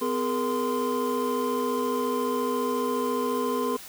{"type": "tone cluster", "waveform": "triangle", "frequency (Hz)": [253.8, 417.9, 472.3, 1034], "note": ["B3", "G#4", "A#4", "C6"], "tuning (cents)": [47, 11, 23, -21], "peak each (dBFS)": -28, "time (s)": [0.01, 3.77], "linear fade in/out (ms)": 10, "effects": ["white hiss -43 dBFS RMS until 3.88 s"]}